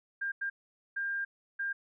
sine tone bursts at uneven times, 1600 Hz, G6, 35 cents sharp, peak -31 dBFS, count 4, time 0.21-0.32 / 0.41-0.5 / 0.96-1.25 / 1.59-1.73 s, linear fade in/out 10 ms, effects none

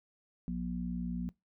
harmonic tone, 60.1 Hz, B1, 46 cents flat, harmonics 1 / 3 / 4, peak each -42 / -35 / -39 dBFS, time 0.48-1.29 s, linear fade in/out 0 ms, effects noise-tail reverb RT60 0.2 s tail -23 dB re dry

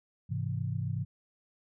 sine chord, Ab augmented, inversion none, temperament equal with one note detuned, 103.11 / 130.81 / 164.81 Hz, Ab2 / C3 / E3, -12 / 0 / 0 cents, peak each -34 / -34 / -37 dBFS, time 0.29-1.05 s, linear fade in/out 20 ms, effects none

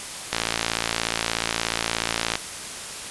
click train, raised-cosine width 0.2 ms, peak -4 dBFS, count 116, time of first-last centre 0.33-2.355 s, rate 56.8 Hz, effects white hiss -34 dBFS RMS until 3.1 s + resampled to 24000 Hz

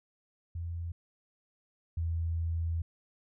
sine tone pair in turn, 84.8 / 82.96 Hz, E2 / E2, +50 / +12 cents, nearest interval unison, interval 38 cents, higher first, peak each -34 / -29 dBFS, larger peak second, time 0.55-0.92 / 1.97-2.82 s, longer second, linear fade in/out 5 ms, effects none

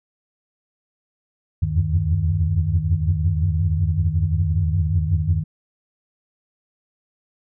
sine tone cluster, 79.3 / 85.5 / 91.5 / 96.9 / 154.1 Hz, D#2 / F2 / F#2 / G2 / D#3, +33 / -36 / -19 / -20 / -16 cents, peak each -23 dBFS, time 1.62-5.44 s, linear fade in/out 10 ms, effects tanh soft clip ceiling -7 dBFS

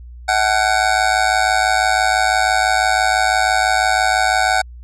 25% pulse tone with amplitude modulation, 749 Hz, F#5, 21 cents sharp, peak -6 dBFS, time 0.28-4.62 s, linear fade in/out 10 ms, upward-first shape sine, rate 106 Hz, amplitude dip 80%, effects added 60 Hz sine -33 dBFS peak until 4.83 s + resampled to 22050 Hz

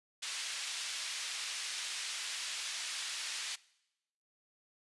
pink band-pass noise, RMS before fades -40 dBFS, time 0.22-3.56 s, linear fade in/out 10 ms, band 2500 to 7600 Hz, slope 12 dB/octave, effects noise-tail reverb RT60 0.9 s tail -22 dB re dry + resampled to 24000 Hz

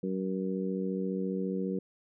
harmonic tone, 94.6 Hz, F#2, 39 cents sharp, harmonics 2 / 3 / 4 / 5, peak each -32 / -38 / -37 / -37 dBFS, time 0.03-1.79 s, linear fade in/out 5 ms, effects none

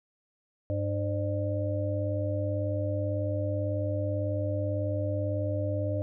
harmonic tone with a mistuned harmonic, 100 Hz, G2, 35 cents sharp, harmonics 1 / 3 / 5 / 6, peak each -29 / -36 / -37 / -33 dBFS, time 0.7-6.02 s, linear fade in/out 0 ms, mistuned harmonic 5, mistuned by +74 cents, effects none

